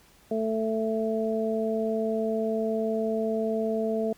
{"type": "harmonic tone", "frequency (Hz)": 221.2, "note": "A3", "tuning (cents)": 9, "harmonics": [1, 2, 3], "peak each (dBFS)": [-29, -28, -30], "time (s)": [0.31, 4.13], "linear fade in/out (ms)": 5, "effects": ["pink hiss -58 dBFS RMS until 4.17 s"]}